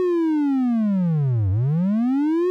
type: linear two-way sweep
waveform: triangle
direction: down then up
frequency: 370 to 90.3 to 370 Hz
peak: -15 dBFS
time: 0-2.5 s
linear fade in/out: 0 ms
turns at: 1.5 s
effects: none